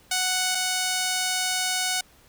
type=tone pair in turn; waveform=5% pulse; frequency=740 / 740 Hz; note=F#5 / F#5; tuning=0 / 0 cents; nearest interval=unison; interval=0 cents; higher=neither; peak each=-11 / -12 dBFS; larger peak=first; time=0.11-0.55 / 0.55-2.01 s; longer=second; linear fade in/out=5 ms; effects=pink hiss -56 dBFS RMS until 2.28 s